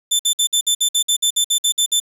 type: tone bursts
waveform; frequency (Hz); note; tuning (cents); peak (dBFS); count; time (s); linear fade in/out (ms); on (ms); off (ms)
20% pulse; 3536; A7; +8; -8; 14; 0.11-2.001; 10; 84; 55
effects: 7-bit